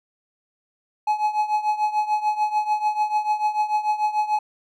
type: tone with tremolo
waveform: triangle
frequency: 848 Hz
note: G#5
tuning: 36 cents sharp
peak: -14 dBFS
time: 1.07-4.39 s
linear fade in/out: 5 ms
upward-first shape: triangle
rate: 6.8 Hz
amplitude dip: 85%
effects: none